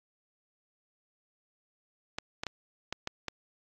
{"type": "clicks", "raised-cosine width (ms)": 0.2, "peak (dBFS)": -16, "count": 6, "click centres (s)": [2.185, 2.435, 2.467, 2.926, 3.074, 3.283], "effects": ["low-pass 7000 Hz 12 dB/octave", "AAC 32 kbps"]}